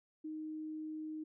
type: tone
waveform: sine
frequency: 311 Hz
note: D#4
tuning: 1 cent flat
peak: -40 dBFS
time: 0.24-1.24 s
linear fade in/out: 10 ms
effects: none